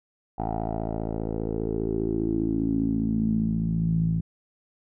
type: tone with low-pass filter sweep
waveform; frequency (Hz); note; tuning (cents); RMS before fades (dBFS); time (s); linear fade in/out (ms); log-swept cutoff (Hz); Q
10% pulse; 55; A1; 0; -26; 0.38-4.21; 10; 770 to 150; 5.8
effects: none